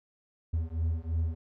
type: beating tone pair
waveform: triangle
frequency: 80 / 83 Hz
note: D#2 / E2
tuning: +49 / +12 cents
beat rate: 3 Hz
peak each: -29 dBFS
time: 0.53-1.35 s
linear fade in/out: 10 ms
effects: none